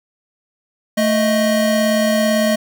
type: tone pair together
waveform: square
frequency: 221 / 625.1 Hz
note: A3 / D#5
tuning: +8 / +8 cents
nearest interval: octave + tritone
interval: 1800 cents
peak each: -17 dBFS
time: 0.97-2.56 s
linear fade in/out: 10 ms
effects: none